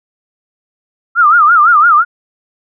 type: tone with vibrato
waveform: sine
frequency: 1300 Hz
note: E6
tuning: 24 cents flat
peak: -4 dBFS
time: 1.15-2.05 s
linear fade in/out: 50 ms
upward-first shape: sine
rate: 5.9 Hz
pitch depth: 170 cents each way
effects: none